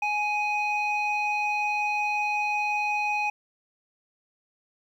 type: tone pair together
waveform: sine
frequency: 835.5 / 2501 Hz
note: G#5 / D#7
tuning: +10 / +8 cents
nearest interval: octave + perfect fifth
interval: 1898 cents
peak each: -25 dBFS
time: 0.02-3.3 s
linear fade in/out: 5 ms
effects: tanh soft clip ceiling -20 dBFS + 10-bit